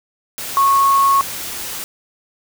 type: tone in noise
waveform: sine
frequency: 1100 Hz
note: C#6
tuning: 14 cents flat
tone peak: -10 dBFS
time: 0.57-1.21 s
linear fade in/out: 0 ms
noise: white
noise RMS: -27 dBFS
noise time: 0.38-1.84 s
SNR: +14 dB
effects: none